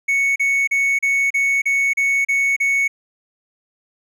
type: tone bursts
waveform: triangle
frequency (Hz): 2217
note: C#7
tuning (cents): 0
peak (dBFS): -13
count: 9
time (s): 0.08-2.88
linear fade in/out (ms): 10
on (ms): 280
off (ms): 35
effects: none